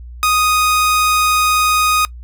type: tone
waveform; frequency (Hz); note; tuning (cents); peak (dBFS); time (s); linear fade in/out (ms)
sawtooth; 1244.5; D#6; 0; -8; 0.23-2.05; 0
effects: noise-tail reverb RT60 0.1 s tail -22 dB re dry + added 60 Hz sine -30 dBFS peak until 2.23 s